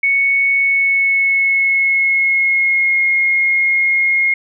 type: tone with pitch glide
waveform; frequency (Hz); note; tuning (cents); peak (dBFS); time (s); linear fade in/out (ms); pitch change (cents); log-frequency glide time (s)
sine; 2217 to 2148; C#7 to C7; 0 to +45; -11; 0.03-4.34; 5; -55; 0.52-3.04
effects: none